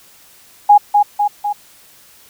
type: tone with echo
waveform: sine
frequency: 825 Hz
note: G#5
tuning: 12 cents flat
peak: -3 dBFS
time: 0.69-0.78 s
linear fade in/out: 10 ms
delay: 250 ms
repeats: 3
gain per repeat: -4 dB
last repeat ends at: 1.53 s
effects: white hiss -46 dBFS RMS until 2.29 s